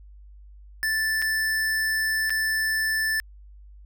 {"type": "tone with dropouts", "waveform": "square", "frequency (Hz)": 1760, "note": "A6", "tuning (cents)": 0, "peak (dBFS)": -23, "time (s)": [0.83, 3.2], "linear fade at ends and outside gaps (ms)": 0, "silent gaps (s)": [[1.218, 1.223], [2.296, 2.304]], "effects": ["added 50 Hz sine -44 dBFS peak until 3.85 s"]}